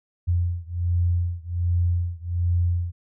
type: beating tone pair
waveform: sine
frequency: 86.7 / 88 Hz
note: F2 / F2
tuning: -12 / +14 cents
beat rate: 1.3 Hz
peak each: -23 / -24 dBFS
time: 0.27-2.92 s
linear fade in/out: 20 ms
effects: none